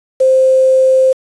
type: tone with quantisation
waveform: sine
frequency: 523.3 Hz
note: C5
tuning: in tune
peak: -6 dBFS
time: 0.2-1.13 s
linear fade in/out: 10 ms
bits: 5
effects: resampled to 24000 Hz